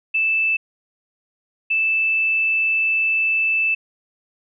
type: tone pair in turn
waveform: sine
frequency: 2637 / 2637 Hz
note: E7 / E7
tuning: 0 / 0 cents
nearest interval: unison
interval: 0 cents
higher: neither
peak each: -16 dBFS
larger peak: neither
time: 0.14-0.57 / 1.7-3.75 s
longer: second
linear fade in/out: 10 ms
effects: none